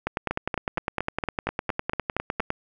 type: two click trains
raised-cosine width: 0.5 ms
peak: -10 / -11 dBFS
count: 25 / 10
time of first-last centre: 0.07-2.504 / 0.31-2.398 s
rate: 9.86 / 4.31 Hz
effects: none